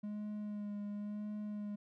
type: tone with vibrato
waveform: triangle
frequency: 207.7 Hz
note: G#3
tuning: in tune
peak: -37 dBFS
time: 0.03-1.76 s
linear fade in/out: 10 ms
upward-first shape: sine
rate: 0.95 Hz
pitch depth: 21 cents each way
effects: none